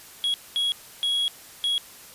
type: tone bursts at uneven times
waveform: triangle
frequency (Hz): 3322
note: G#7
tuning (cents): 0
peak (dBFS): -20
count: 4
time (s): 0.24-0.34 / 0.56-0.72 / 1.03-1.28 / 1.64-1.78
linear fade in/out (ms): 0
effects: white hiss -46 dBFS RMS until 2.14 s + resampled to 32000 Hz

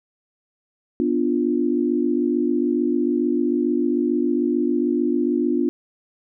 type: chord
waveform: sine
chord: B diminished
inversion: none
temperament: equal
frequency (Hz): 246.9 / 293.7 / 349.2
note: B3 / D4 / F4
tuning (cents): 0 / 0 / 0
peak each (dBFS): -22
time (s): 1-5.69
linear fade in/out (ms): 0
effects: none

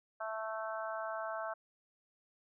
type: harmonic tone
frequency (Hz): 220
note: A3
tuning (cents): 0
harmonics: 3 / 4 / 5 / 6 / 7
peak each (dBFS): -40 / -45 / -45 / -44 / -46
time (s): 0.2-1.54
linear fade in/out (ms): 10
effects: none

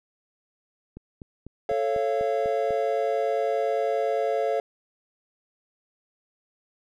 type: click train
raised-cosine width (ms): 3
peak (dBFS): -27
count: 8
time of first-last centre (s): 0.97-2.707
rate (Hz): 4.03
type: chord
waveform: triangle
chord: A augmented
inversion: none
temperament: just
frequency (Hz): 440 / 550 / 687.5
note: A4 / C#5 / E#5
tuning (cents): 0 / -14 / -27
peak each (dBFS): -25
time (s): 1.69-4.6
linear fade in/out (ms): 2
effects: none

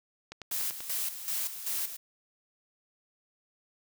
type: click train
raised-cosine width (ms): 0.2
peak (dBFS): -24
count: 7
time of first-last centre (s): 0.32-0.903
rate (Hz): 10.3
type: noise with tremolo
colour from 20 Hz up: blue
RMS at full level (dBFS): -32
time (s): 0.51-1.97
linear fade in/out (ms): 10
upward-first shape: square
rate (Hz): 2.6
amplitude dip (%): 65
effects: none

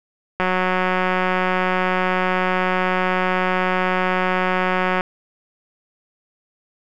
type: click train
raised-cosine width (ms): 0.5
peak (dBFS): -5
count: 849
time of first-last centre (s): 0.4-5.009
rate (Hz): 184
effects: none

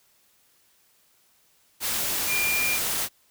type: tone in noise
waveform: sine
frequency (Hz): 2400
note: D7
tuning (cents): +37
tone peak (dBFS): -24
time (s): 2.27-2.79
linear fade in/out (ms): 50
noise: white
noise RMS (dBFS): -27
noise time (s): 1.8-3.09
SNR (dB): 0
effects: white hiss -63 dBFS RMS until 3.3 s

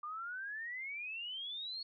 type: exponential sweep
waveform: sine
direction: up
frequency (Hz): 1185 to 4375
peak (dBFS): -40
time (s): 0.03-1.83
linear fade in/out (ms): 5
effects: none

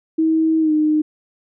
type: tone with pitch glide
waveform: sine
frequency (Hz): 320 to 306.3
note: D#4 to D#4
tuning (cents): +49 to -27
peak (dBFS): -13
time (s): 0.18-1.02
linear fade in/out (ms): 10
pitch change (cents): -76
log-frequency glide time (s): 0.6-0.72
effects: none

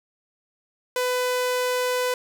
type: tone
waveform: sawtooth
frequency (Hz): 500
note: B4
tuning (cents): +21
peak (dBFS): -18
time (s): 0.96-2.14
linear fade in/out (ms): 2
effects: none

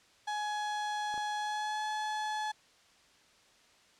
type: tone with pitch glide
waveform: 35% pulse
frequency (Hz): 840 to 854.7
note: G#5 to G#5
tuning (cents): +19 to +49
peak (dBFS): -31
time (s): 0.27-2.52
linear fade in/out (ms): 10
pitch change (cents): +30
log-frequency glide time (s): 1.37-1.84
type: clicks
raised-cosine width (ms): 1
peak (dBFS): -34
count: 2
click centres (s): 1.141 / 1.178
effects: white hiss -63 dBFS RMS until 3.99 s + low-pass 6000 Hz 12 dB/octave

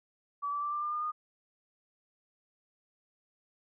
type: tone with pitch steps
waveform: sine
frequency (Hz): 1147 / 1159.7 / 1172.5 / 1185.4 / 1198.5 / 1211.7 / 1225.1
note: D6 / D6 / D6 / D6 / D6 / D#6 / D#6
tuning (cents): -41 / -22 / -3 / +16 / +35 / -46 / -27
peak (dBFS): -31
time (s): 0.42-1.12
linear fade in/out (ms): 20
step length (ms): 100
effects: none

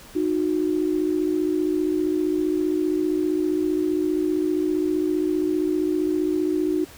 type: tone pair together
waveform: sine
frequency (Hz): 308.6 / 363.8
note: D#4 / F#4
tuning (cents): -14 / -29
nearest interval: minor third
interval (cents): 285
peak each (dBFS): -22 / -23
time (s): 0.15-6.85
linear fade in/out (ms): 10
effects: pink hiss -45 dBFS RMS until 6.97 s

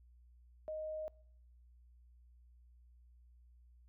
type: tone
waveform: sine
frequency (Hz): 622.3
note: D#5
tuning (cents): 0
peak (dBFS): -39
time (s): 0.68-1.08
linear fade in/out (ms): 0
effects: noise-tail reverb RT60 0.7 s tail -24 dB re dry + added 60 Hz sine -60 dBFS peak until 3.88 s

